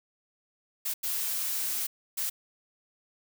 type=noise bursts at uneven times; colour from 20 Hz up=blue; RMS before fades=-31 dBFS; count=3; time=0.85-0.94 / 1.03-1.87 / 2.17-2.3 s; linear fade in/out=10 ms; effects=none